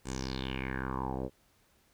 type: tone with low-pass filter sweep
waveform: 10% pulse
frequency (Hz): 65.41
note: C2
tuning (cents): 0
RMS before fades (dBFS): -36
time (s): 0.04-1.3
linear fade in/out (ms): 50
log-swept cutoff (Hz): 8300 to 520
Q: 5.1
effects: pink hiss -68 dBFS RMS until 1.93 s